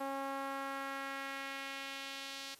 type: tone with band-pass filter sweep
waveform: sawtooth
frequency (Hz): 273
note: C#4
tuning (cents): -26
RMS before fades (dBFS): -42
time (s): 0-2.55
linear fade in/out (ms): 10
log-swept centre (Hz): 830 to 4300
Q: 1.3
effects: white hiss -60 dBFS RMS until 2.59 s + resampled to 32000 Hz